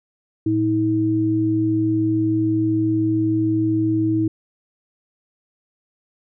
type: tone pair together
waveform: sine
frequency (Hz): 113 / 320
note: A2 / D#4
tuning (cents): +47 / +49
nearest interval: octave + tritone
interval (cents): 1802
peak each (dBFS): -23 / -17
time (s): 0.46-4.28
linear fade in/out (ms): 5
effects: none